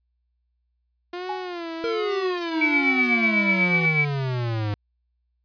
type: tone with vibrato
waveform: sawtooth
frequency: 349.2 Hz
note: F4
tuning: in tune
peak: -26 dBFS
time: 1.13-3.86 s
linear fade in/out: 5 ms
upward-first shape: sine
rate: 1.2 Hz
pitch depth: 110 cents each way
type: tone with exponential decay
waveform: sine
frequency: 830 Hz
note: G#5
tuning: 1 cent flat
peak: -24 dBFS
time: 1.29-1.6 s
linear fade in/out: 5 ms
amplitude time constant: 67 ms
type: exponential sweep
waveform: square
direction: down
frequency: 466.3 to 101.9 Hz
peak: -24 dBFS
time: 1.84-4.74 s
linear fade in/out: 0 ms
type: tone with tremolo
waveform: sine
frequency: 2297 Hz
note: D7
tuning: 39 cents flat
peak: -16 dBFS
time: 2.61-4.05 s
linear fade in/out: 5 ms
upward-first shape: triangle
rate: 8.1 Hz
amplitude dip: 70%
effects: added 60 Hz sine -69 dBFS peak until 5.44 s + resampled to 11025 Hz